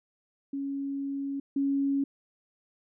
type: tone pair in turn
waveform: sine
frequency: 277.2 / 277.2 Hz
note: C#4 / C#4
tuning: 0 / 0 cents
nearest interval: unison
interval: 0 cents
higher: neither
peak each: -30 / -24 dBFS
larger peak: second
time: 0.53-1.4 / 1.56-2.04 s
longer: first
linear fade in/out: 5 ms
effects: none